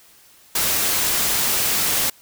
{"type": "noise", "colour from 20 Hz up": "white", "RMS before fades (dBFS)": -20, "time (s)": [0.55, 2.1], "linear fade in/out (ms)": 5, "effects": ["white hiss -51 dBFS RMS until 2.21 s"]}